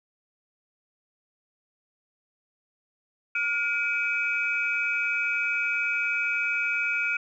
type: tone cluster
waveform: sine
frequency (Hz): 1426 / 2316 / 2529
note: F6 / D7 / D#7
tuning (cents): +36 / -25 / +28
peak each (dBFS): -28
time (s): 3.35-7.17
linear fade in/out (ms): 5
effects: tanh soft clip ceiling -14 dBFS